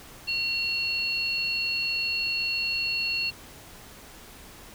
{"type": "tone pair together", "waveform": "sine", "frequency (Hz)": [2744, 4351], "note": ["F7", "C#8"], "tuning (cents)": [-31, -33], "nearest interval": "minor sixth", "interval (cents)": 798, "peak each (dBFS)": [-27, -29], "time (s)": [0.27, 3.31], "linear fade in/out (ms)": 20, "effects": ["pink hiss -47 dBFS RMS until 4.74 s"]}